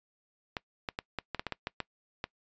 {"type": "clicks", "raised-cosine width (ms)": 0.3, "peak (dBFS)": -17, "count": 11, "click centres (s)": [0.568, 0.888, 0.989, 1.187, 1.347, 1.395, 1.467, 1.523, 1.671, 1.803, 2.241], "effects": ["noise-tail reverb RT60 0.1 s tail -23 dB re dry", "resampled to 16000 Hz"]}